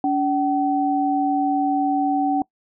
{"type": "tone pair together", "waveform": "sine", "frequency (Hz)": [285.4, 762], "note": ["D4", "G5"], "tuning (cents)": [-49, -49], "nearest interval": "octave + perfect fourth", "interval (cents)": 1700, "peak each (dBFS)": -20, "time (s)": [0.04, 2.42], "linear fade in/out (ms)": 2, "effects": ["noise-tail reverb RT60 0.1 s tail -23 dB re dry"]}